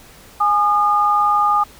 sine tone pair together, 830.6 / 1218.6 Hz, G#5 / D#6, 0 / -36 cents, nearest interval perfect fifth, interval 664 cents, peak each -17 / -14 dBFS, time 0.4-1.64 s, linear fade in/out 10 ms, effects pink hiss -44 dBFS RMS until 1.79 s

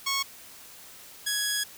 10% pulse tone pair in turn, 1100 / 1668.3 Hz, C#6 / G#6, -14 / +7 cents, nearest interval perfect fifth, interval 721 cents, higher second, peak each -17 dBFS, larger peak neither, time 0.06-0.23 / 1.26-1.64 s, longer second, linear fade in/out 10 ms, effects white hiss -48 dBFS RMS until 1.77 s

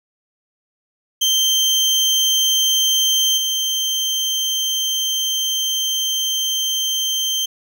30% pulse tone with level steps, 3136 Hz, G7, in tune, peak -11 / -15 dBFS, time 1.21-7.46 s, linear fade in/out 10 ms, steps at 3.37 s, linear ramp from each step 10 ms, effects none

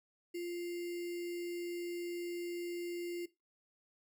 sine tone with sample-and-hold, 347.7 Hz, F4, 8 cents flat, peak -37 dBFS, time 0.34-3.26 s, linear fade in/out 10 ms, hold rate 2450 Hz, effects noise-tail reverb RT60 0.2 s tail -17 dB re dry

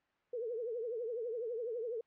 sine tone with vibrato, 466.2 Hz, A#4, in tune, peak -36 dBFS, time 0.33-2.01 s, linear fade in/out 5 ms, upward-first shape triangle, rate 12 Hz, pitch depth 150 cents each way, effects white hiss -75 dBFS RMS until 2.06 s + low-pass 2000 Hz 12 dB/octave

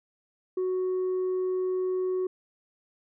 sine tone, 370 Hz, F#4, in tune, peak -23 dBFS, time 0.57-2.27 s, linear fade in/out 5 ms, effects tanh soft clip ceiling -24 dBFS

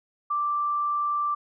sine tone, 1174.7 Hz, D6, in tune, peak -23 dBFS, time 0.3-1.35 s, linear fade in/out 10 ms, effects none

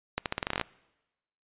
accelerating click train, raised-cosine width 0.3 ms, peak -12 dBFS, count 12, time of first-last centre 0.18-0.613 s, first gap 78 ms, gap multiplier 0.85, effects noise-tail reverb RT60 1.0 s tail -23 dB re dry + resampled to 8000 Hz

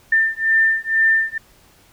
sine beating tone pair, 1791 / 1793.1 Hz, A6 / A6, +30 / +32 cents, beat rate 2.1 Hz, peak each -17 dBFS, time 0.12-1.38 s, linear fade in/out 5 ms, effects pink hiss -52 dBFS RMS until 1.92 s

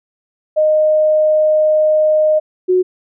sine tone pair in turn, 617 / 366.9 Hz, D#5 / F#4, -15 / -15 cents, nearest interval major sixth, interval 900 cents, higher first, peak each -9 dBFS, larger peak neither, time 0.56-2.4 / 2.68-2.83 s, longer first, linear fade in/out 20 ms, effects none

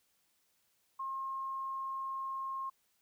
sine tone, 1071 Hz, C6, 40 cents sharp, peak -36 dBFS, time 0.99-2.7 s, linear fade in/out 10 ms, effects white hiss -75 dBFS RMS until 3.01 s

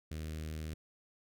sawtooth tone with notch filter, 78.1 Hz, D#2, 7 cents sharp, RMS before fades -41 dBFS, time 0.11-0.74 s, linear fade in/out 5 ms, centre 900 Hz, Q 0.72, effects none

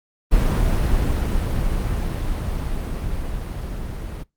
brown noise with level ramp, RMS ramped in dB -17 to -29 dBFS, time 0.31-4.24 s, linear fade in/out 20 ms, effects noise-tail reverb RT60 0.2 s tail -23 dB re dry + Opus 32 kbps

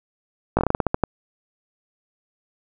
slowing click train, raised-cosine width 1 ms, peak -4 dBFS, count 11, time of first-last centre 0.57-1.037 s, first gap 18 ms, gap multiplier 1.2, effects none

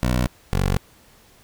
15% pulse tone pair in turn, 61.74 / 47.05 Hz, B1 / F#1, 0 / +30 cents, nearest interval perfect fourth, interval 470 cents, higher first, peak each -12 dBFS, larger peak neither, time 0.03-0.27 / 0.53-0.77 s, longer neither, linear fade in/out 0 ms, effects pink hiss -53 dBFS RMS until 1.43 s

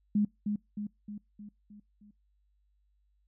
sine tone with echo, 207.7 Hz, G#3, in tune, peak -23 dBFS, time 0.15-0.25 s, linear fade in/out 5 ms, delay 310 ms, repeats 6, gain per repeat -5 dB, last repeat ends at 2.11 s, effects noise-tail reverb RT60 0.2 s tail -25 dB re dry + added 50 Hz sine -68 dBFS peak until 3.27 s

